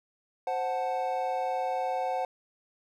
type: chord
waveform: triangle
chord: F# diminished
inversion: second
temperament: equal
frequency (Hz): 523.3 / 740 / 880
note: C5 / F#5 / A5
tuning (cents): 0 / 0 / 0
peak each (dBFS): -31 / -28 / -34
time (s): 0.47-2.25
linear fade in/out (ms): 2
effects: none